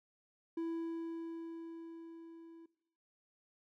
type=tone with level ramp; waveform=triangle; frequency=330.9 Hz; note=E4; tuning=7 cents sharp; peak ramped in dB=-33 to -51 dBFS; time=0.57-2.66 s; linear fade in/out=5 ms; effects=noise-tail reverb RT60 0.7 s tail -20 dB re dry